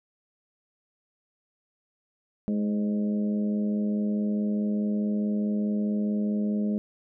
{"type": "harmonic tone with a mistuned harmonic", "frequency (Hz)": 104.7, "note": "G#2", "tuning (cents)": 15, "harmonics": [2, 3, 4, 5, 6], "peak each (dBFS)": [-24, -38, -38, -41, -42], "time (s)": [2.48, 6.78], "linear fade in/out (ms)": 0, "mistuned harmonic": 6, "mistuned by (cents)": -26, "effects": []}